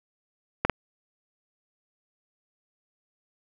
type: clicks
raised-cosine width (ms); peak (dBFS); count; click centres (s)
0.5; -6; 2; 0.65 / 0.697
effects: none